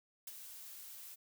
blue noise with ADSR envelope, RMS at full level -44 dBFS, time 0.27-1.16 s, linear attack 4 ms, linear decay 29 ms, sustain -7 dB, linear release 24 ms, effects none

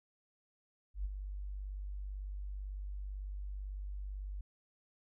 sine tone with ADSR envelope, 49 Hz, G1, in tune, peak -32 dBFS, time 0.94-4.41 s, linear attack 110 ms, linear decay 23 ms, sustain -7 dB, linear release 3 ms, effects none

